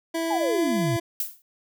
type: tone with pitch glide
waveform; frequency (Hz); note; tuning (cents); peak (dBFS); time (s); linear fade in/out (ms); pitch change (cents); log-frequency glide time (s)
25% pulse; 329.6 to 336.9; E4 to E4; 0 to +38; -21; 0.14-1; 10; +38; 0.26-0.53
type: exponential sweep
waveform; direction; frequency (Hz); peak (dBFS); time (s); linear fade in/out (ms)
sine; down; 890 to 110; -23; 0.3-0.97; 10
type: noise with exponential decay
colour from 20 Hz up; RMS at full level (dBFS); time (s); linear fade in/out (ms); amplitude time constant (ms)
violet; -24; 1.2-1.42; 1; 47
effects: none